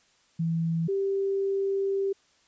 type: tone pair in turn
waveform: sine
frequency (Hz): 164.81 / 392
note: E3 / G4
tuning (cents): 0 / 0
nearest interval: octave + minor third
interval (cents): 1500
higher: second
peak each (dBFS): -24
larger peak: neither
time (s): 0.39-0.88 / 0.88-2.13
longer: second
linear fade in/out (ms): 10
effects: white hiss -64 dBFS RMS until 2.47 s + resampled to 16000 Hz